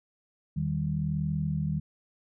sine tone cluster, 81 / 154.8 / 195.9 Hz, E2 / D#3 / G3, -30 / -9 / -1 cents, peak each -36 / -28 / -33 dBFS, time 0.56-1.8 s, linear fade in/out 10 ms, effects none

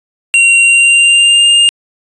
square tone with pitch glide, 2754 to 2813 Hz, F7 to F7, -25 to +12 cents, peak -5 dBFS, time 0.34-1.69 s, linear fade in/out 0 ms, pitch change +37 cents, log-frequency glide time 0.59-1.52 s, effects resampled to 22050 Hz

